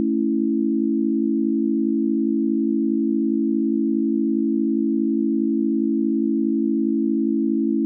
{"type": "chord", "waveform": "sine", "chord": "A major", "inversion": "none", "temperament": "equal", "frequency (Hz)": [220, 277.2, 329.6], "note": ["A3", "C#4", "E4"], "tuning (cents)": [0, 0, 0], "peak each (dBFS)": -22, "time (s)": [0, 7.85], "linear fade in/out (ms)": 0, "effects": []}